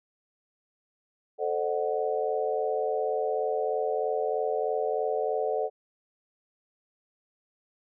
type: chord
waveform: sine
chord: A diminished seventh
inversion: none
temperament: equal with one note detuned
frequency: 440 / 523.3 / 606.3 / 740 Hz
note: A4 / C5 / Eb5 / Gb5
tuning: 0 / 0 / -45 / 0 cents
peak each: -29 / -32 / -32 / -32 dBFS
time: 1.38-5.7 s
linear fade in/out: 50 ms
effects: none

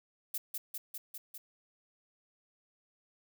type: noise with echo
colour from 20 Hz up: violet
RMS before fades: -36 dBFS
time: 0.34-0.38 s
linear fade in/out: 5 ms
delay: 200 ms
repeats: 5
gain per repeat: -2 dB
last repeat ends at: 1.38 s
effects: none

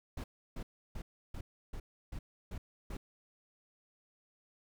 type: noise bursts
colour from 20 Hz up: brown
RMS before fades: -41 dBFS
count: 8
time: 0.17-2.97 s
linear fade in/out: 5 ms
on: 70 ms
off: 320 ms
effects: none

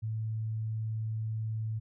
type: tone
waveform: sine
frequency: 110.2 Hz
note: A2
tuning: 3 cents sharp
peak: -31 dBFS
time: 0.02-1.8 s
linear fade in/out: 20 ms
effects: none

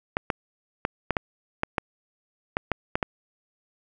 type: clicks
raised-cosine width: 0.5 ms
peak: -8 dBFS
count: 11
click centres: 0.169 / 0.302 / 0.851 / 1.107 / 1.168 / 1.634 / 1.782 / 2.569 / 2.717 / 2.955 / 3.028 s
effects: none

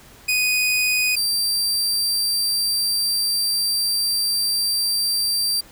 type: tone pair in turn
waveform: sawtooth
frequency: 2489 / 4699 Hz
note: D#7 / D8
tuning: 0 / 0 cents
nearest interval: major seventh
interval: 1100 cents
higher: second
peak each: -14 / -16 dBFS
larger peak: first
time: 0.28-1.16 / 1.16-5.61 s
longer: second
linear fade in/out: 10 ms
effects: pink hiss -47 dBFS RMS until 5.71 s

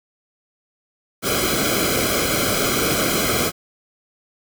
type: noise with comb filter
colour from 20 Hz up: pink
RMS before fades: -20 dBFS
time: 1.22-3.52 s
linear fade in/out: 50 ms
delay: 1.1 ms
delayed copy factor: -1
effects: none

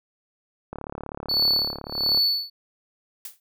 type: click train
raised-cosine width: 1 ms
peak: -19 dBFS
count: 53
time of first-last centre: 0.73-2.174 s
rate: 36 Hz
type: tone with tremolo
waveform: triangle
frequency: 4453 Hz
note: C#8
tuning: 7 cents sharp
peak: -16 dBFS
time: 1.29-2.5 s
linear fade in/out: 5 ms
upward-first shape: sine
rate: 1.4 Hz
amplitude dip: 100%
type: noise with exponential decay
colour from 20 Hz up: blue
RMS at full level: -32 dBFS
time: 3.25-3.4 s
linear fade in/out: 2 ms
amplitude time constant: 32 ms
effects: none

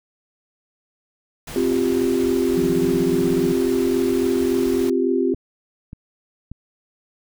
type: noise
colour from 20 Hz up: pink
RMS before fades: -34 dBFS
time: 1.47-4.9 s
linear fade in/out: 5 ms
type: chord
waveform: sine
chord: C suspended fourth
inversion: none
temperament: just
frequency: 261.6 / 348.8 / 392.4 Hz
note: C4 / F4 / G4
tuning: 0 / -2 / +2 cents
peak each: -21 dBFS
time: 1.56-5.34 s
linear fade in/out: 2 ms
type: tone bursts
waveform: sine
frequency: 174.61 Hz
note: F3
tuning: in tune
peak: -21 dBFS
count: 16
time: 2.57-3.524 s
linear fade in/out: 5 ms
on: 39 ms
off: 22 ms
type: clicks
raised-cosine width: 5 ms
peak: -22 dBFS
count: 3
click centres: 5.345 / 5.931 / 6.516 s
effects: none

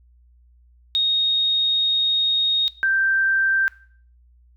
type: tone pair in turn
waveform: sine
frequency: 3729 / 1567.9 Hz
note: A#7 / G6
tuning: 0 / 0 cents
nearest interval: octave + minor third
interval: 1500 cents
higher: first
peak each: -16 dBFS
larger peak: neither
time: 0.95-2.68 / 2.83-3.68 s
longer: first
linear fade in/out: 0 ms
effects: noise-tail reverb RT60 0.5 s tail -19 dB re dry + added 60 Hz sine -51 dBFS peak until 4.56 s

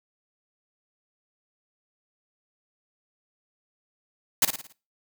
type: noise with echo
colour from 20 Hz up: white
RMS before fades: -19 dBFS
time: 4.42-4.45 s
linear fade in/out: 2 ms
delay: 55 ms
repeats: 5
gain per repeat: -7 dB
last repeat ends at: 4.725 s
effects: noise-tail reverb RT60 0.3 s tail -19 dB re dry

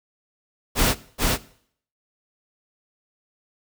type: noise with echo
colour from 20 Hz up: pink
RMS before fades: -19 dBFS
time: 0.75-0.95 s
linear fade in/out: 50 ms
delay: 430 ms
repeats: 1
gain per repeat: -2 dB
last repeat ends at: 1.38 s
effects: noise-tail reverb RT60 0.6 s tail -19 dB re dry

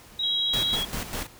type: tone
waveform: sine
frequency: 3832 Hz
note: A#7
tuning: 47 cents sharp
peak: -25 dBFS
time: 0.19-0.76 s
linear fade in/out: 5 ms
type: tone with vibrato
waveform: sine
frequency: 3322 Hz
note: G#7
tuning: in tune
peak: -26 dBFS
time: 0.23-0.85 s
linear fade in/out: 5 ms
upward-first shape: sine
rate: 13 Hz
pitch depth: 10 cents each way
type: noise with tremolo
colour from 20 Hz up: pink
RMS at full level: -31 dBFS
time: 0.53-1.27 s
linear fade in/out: 5 ms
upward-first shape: square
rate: 5 Hz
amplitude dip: 60%
effects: pink hiss -50 dBFS RMS until 1.39 s

